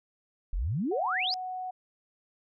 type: exponential sweep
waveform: sine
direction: up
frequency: 35.55 to 5250 Hz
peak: -27 dBFS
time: 0.53-1.34 s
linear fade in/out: 0 ms
type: tone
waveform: sine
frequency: 740 Hz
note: F#5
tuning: in tune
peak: -33 dBFS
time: 0.91-1.71 s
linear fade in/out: 10 ms
effects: none